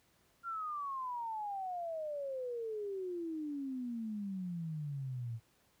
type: exponential sweep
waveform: sine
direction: down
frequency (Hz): 1396.9 to 111.6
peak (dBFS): -37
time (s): 0.43-5.4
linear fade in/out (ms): 50
effects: pink hiss -71 dBFS RMS until 5.8 s + high-pass 60 Hz 12 dB/octave